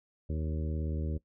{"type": "harmonic tone with a mistuned harmonic", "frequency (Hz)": 77.78, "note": "D#2", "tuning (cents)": 0, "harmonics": [1, 2, 3, 4, 5, 6, 7], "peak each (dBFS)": [-32, -38, -42, -44, -46, -48, -49], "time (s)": [0.29, 1.18], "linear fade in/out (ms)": 10, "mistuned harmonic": 7, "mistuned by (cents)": 21, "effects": ["noise-tail reverb RT60 0.1 s tail -19 dB re dry"]}